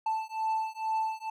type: beating tone pair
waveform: triangle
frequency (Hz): 880 / 882.2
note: A5 / A5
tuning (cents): 0 / +4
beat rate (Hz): 2.2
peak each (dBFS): -30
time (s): 0.06-1.3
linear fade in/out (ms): 5
effects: none